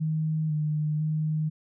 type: tone with pitch steps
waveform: sine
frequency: 156.8 / 152.1 / 155.1 Hz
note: D#3 / D#3 / D#3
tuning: +14 / -39 / -5 cents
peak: -24 dBFS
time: 0-1.5 s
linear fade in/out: 20 ms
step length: 500 ms
effects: none